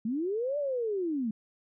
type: linear two-way sweep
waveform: sine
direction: up then down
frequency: 207.7 to 595 to 207.7 Hz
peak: -28 dBFS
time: 0.05-1.31 s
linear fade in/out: 5 ms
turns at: 0.58 s
effects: none